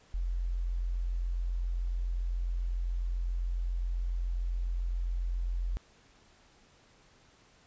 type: tone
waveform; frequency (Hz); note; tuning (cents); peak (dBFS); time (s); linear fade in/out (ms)
sine; 43.65; F1; 0; -29; 0.14-5.77; 0
effects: pink hiss -62 dBFS RMS until 7.66 s + resampled to 16000 Hz